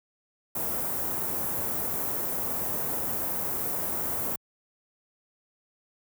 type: band-stop noise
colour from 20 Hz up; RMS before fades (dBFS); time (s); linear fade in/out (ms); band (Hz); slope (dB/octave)
white; -30; 0.55-4.36; 5; 910 to 16000; 12
effects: high-pass 60 Hz 12 dB/octave